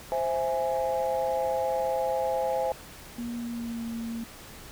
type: chord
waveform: sine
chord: C augmented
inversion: none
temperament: equal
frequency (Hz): 523.3 / 659.3 / 830.6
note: C5 / E5 / G#5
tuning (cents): 0 / 0 / 0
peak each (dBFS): -27 / -30 / -29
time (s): 0.12-2.72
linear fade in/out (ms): 0
type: tone with pitch glide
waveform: sine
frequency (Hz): 237.1 to 230.2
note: A#3 to A#3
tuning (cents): +30 to -22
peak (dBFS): -31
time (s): 3.18-4.24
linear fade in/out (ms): 5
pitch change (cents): -52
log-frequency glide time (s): 3.39-3.87
effects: tanh soft clip ceiling -18 dBFS + pink hiss -46 dBFS RMS until 4.71 s